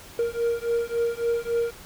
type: beating tone pair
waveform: triangle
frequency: 466.2 / 469.8 Hz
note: A#4 / A#4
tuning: 0 / +13 cents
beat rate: 3.6 Hz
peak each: -24 dBFS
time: 0.19-1.71 s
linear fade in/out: 2 ms
effects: pink hiss -45 dBFS RMS until 1.85 s